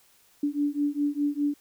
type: beating tone pair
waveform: sine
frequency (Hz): 287.6 / 292.5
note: D4 / D4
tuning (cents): -36 / -7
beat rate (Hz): 4.9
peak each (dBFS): -27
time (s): 0.43-1.54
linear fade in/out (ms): 5
effects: white hiss -61 dBFS RMS until 1.6 s